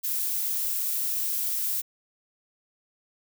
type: noise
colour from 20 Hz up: violet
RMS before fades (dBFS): -28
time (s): 0.03-1.82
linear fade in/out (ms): 20
effects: none